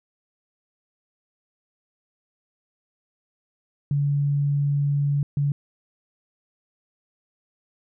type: tone bursts at uneven times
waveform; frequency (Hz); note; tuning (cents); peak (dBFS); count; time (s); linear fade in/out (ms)
sine; 142.9; D3; -47; -19; 2; 3.91-5.23 / 5.37-5.52; 2
effects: none